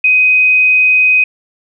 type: tone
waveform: sine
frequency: 2510 Hz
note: D#7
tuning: 15 cents sharp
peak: -6 dBFS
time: 0.04-1.24 s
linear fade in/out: 5 ms
effects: none